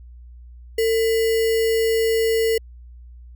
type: tone with sample-and-hold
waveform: sine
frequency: 450 Hz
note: A4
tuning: 39 cents sharp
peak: -16 dBFS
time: 0.78-2.58 s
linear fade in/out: 5 ms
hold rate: 2450 Hz
effects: added 60 Hz sine -39 dBFS peak until 3.35 s